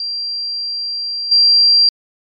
sine tone with level steps, 4736 Hz, D8, 14 cents sharp, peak -19 / -7 dBFS, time 0-1.89 s, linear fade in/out 2 ms, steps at 1.31 s, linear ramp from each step 10 ms, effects MP3 96 kbps

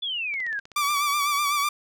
sine exponential sweep, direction down, 3505 to 1574 Hz, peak -26 dBFS, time 0.02-0.6 s, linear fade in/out 10 ms
click train, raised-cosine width 0.2 ms, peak -27 dBFS, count 11, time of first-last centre 0.34-0.969 s, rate 15.9 Hz
sawtooth tone with vibrato, 1160 Hz, D6, 22 cents flat, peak -18 dBFS, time 0.76-1.69 s, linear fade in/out 5 ms, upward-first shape sine, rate 8 Hz, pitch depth 50 cents each way
effects none

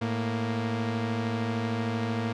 sawtooth tone pair together, 110 / 233.1 Hz, A2 / A#3, 0 / 0 cents, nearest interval octave + minor second, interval 1300 cents, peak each -26 dBFS, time 0.01-2.33 s, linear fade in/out 10 ms, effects low-pass 4000 Hz 12 dB/octave

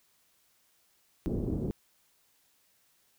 white low-pass noise, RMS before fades -32 dBFS, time 1.26-1.71 s, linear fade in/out 0 ms, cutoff 370 Hz, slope 24 dB/octave, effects white hiss -69 dBFS RMS until 3.18 s

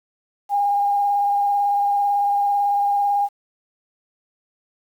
sine tone with vibrato, 810 Hz, G#5, 43 cents flat, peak -16 dBFS, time 0.49-3.29 s, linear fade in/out 50 ms, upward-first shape square, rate 18 Hz, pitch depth 12 cents each way, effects 8-bit

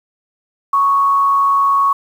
sine tone with frequency modulation, 1108.7 Hz, C#6, in tune, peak -10 dBFS, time 0.73-1.93 s, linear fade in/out 5 ms, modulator 160 Hz, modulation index 0.23, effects 7-bit

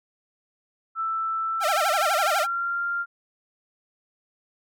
sine tone with pitch glide, 1325 to 1392.5 Hz, E6 to F6, +9 to -5 cents, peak -24 dBFS, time 0.95-3.06 s, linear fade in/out 50 ms, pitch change +86 cents, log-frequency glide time 1.45-2.84 s
sawtooth tone with vibrato, 698.5 Hz, F5, in tune, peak -18 dBFS, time 1.6-2.47 s, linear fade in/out 50 ms, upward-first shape sine, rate 12 Hz, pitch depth 270 cents each way
effects none

